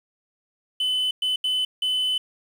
sine tone bursts at uneven times, 3021 Hz, F#7, 35 cents sharp, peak -18 dBFS, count 4, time 0.8-1.11 / 1.22-1.36 / 1.44-1.65 / 1.82-2.18 s, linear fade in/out 5 ms, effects tanh soft clip ceiling -20 dBFS + 8-bit

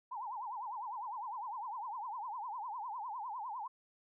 sine tone with vibrato, 920 Hz, A#5, 23 cents flat, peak -39 dBFS, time 0.11-3.68 s, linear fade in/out 10 ms, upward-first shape triangle, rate 9.9 Hz, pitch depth 260 cents each way, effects none

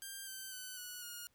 5% pulse tone with pitch steps, 1590 / 1549.2 / 1509.5 / 1470.7 / 1433 Hz, G6 / G6 / F#6 / F#6 / F6, +24 / -21 / +34 / -11 / +44 cents, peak -34 dBFS, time 0.02-1.27 s, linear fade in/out 0 ms, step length 250 ms, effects pink hiss -75 dBFS RMS until 1.34 s

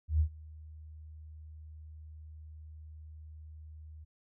sine tone with ADSR envelope, 77.5 Hz, D#2, 6 cents flat, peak -22 dBFS, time 0.08-4.05 s, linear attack 120 ms, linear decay 85 ms, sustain -24 dB, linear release 18 ms, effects none

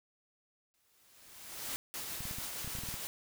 white noise with exponential growth, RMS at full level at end -37 dBFS, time 0.74-1.76 s, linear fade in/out 0 ms, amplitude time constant 220 ms
white noise with tremolo, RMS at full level -40 dBFS, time 1.94-3.07 s, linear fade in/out 0 ms, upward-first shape triangle, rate 6.5 Hz, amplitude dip 30%
clicks, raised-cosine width 5 ms, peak -32 dBFS, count 11, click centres 2.206 / 2.254 / 2.311 / 2.385 / 2.646 / 2.676 / 2.752 / 2.787 / 2.836 / 2.888 / 2.941 s
effects none

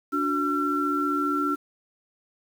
sine tone cluster, 290.7 / 365.7 / 1354 Hz, D4 / F#4 / E6, -18 / -20 / +46 cents, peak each -26 / -32 / -25 dBFS, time 0.12-1.56 s, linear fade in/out 20 ms, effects 8-bit

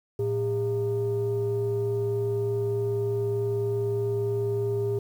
sine tone pair together, 112.91 / 403.5 Hz, A2 / G#4, +45 / -50 cents, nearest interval octave + minor seventh, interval 2205 cents, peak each -27 / -24 dBFS, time 0.19-4.99 s, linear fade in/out 5 ms, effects tanh soft clip ceiling -20 dBFS + 9-bit

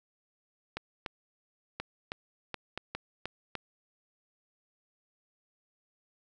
clicks, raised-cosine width 0.3 ms, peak -19 dBFS, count 9, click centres 0.77 / 1.062 / 1.8 / 2.119 / 2.543 / 2.776 / 2.95 / 3.256 / 3.553 s, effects none

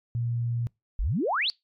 sine tone, 118.4 Hz, A#2, 27 cents sharp, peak -25 dBFS, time 0.15-0.67 s, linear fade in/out 0 ms
sine exponential sweep, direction up, 36.71 to 4699 Hz, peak -23 dBFS, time 0.99-1.5 s, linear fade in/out 0 ms
effects noise-tail reverb RT60 0.2 s tail -25 dB re dry + MP3 64 kbps

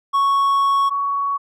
triangle / sine tone pair in turn, 1108.7 / 1119.6 Hz, C#6 / C#6, 0 / +17 cents, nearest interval unison, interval 17 cents, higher second, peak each -12 / -18 dBFS, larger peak first, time 0.13-0.9 / 0.9-1.38 s, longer first, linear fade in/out 20 ms, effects none

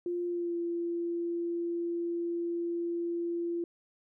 sine tone with pitch glide, 350 to 342 Hz, F4 to F4, +4 to -36 cents, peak -30 dBFS, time 0.06-3.64 s, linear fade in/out 2 ms, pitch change -40 cents, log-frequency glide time 0.27-0.56 s, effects none

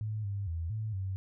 sine tone with pitch steps, 107.6 / 100.1 / 82.8 / 108.9 / 95.4 Hz, A2 / G2 / E2 / A2 / G2, -38 / +37 / +8 / -17 / -47 cents, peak -32 dBFS, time 0.01-1.16 s, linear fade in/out 0 ms, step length 230 ms, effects none

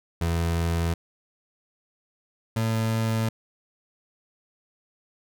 30% pulse tone pair in turn, 84 / 112.13 Hz, E2 / A2, +33 / +33 cents, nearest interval perfect fourth, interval 500 cents, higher second, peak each -20 dBFS, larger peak neither, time 0.21-0.94 / 2.56-3.29 s, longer neither, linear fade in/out 5 ms, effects none

